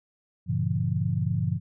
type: chord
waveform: sine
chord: G diminished seventh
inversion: none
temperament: just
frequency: 98 / 117.6 / 141.12 / 169.34 Hz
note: G2 / Bb2 / Db3 / Fb3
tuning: 0 / +16 / +31 / +47 cents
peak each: -29 dBFS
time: 0.46-1.6 s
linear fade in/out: 50 ms
effects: none